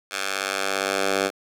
10% pulse tone with high-pass filter sweep, 97.5 Hz, G2, 9 cents flat, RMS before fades -25 dBFS, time 0.1-1.31 s, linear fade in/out 50 ms, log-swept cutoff 1400 to 410 Hz, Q 0.71, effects low-pass 10000 Hz 12 dB/octave + 7-bit

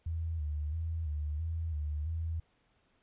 sine tone with vibrato, 78.3 Hz, D#2, 11 cents sharp, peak -32 dBFS, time 0.06-2.4 s, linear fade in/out 5 ms, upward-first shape square, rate 1.5 Hz, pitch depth 76 cents each way, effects pink hiss -72 dBFS RMS until 3.02 s + resampled to 8000 Hz

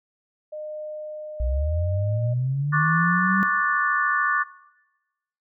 sine tone with tremolo, 610 Hz, D#5, 34 cents flat, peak -30 dBFS, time 0.52-2.34 s, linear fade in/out 10 ms, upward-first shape triangle, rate 0.87 Hz, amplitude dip 25%
sine linear sweep, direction up, 58 to 196.4 Hz, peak -21 dBFS, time 1.4-3.43 s, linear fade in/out 0 ms
sine chord, D major seventh, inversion third, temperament just, 1101.2 / 1174.7 / 1468.3 / 1762 Hz, C#6 / D6 / F#6 / A6, -12 / 0 / -14 / +2 cents, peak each -28 / -24 / -25 / -24 dBFS, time 2.72-4.44 s, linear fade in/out 20 ms
effects noise-tail reverb RT60 1.0 s tail -19 dB re dry

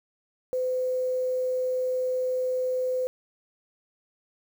sine tone with quantisation, 509 Hz, C5, 48 cents flat, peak -24 dBFS, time 0.53-3.07 s, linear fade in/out 0 ms, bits 8, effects none

